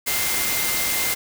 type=tone in noise; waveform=sine; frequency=2093 Hz; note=C7; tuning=in tune; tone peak=-29 dBFS; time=0.06-1.15 s; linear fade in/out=20 ms; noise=white; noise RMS=-23 dBFS; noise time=0.06-1.15 s; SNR=-9 dB; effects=none